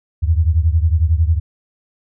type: beating tone pair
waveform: sine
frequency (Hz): 77.78 / 88.78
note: D#2 / F2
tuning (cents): 0 / +29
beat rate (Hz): 11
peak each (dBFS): -13 / -16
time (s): 0.22-1.4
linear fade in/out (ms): 20
effects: none